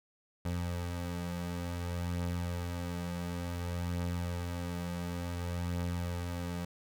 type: beating tone pair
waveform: 25% pulse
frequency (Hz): 87.2 / 87.76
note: F2 / F2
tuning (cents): -2 / +9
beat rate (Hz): 0.56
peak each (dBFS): -31 / -39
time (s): 0.45-6.65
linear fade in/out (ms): 5
effects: none